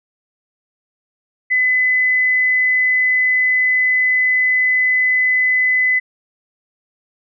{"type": "tone", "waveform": "sine", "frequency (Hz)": 2013, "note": "B6", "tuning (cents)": 33, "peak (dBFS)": -12, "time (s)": [1.5, 6], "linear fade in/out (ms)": 20, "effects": []}